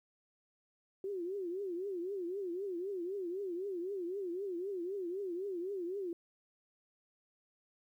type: tone with vibrato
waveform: sine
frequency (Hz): 371.5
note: F#4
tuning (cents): +7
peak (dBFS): -36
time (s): 1.04-6.13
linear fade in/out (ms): 2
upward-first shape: triangle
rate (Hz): 3.9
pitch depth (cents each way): 190
effects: 12-bit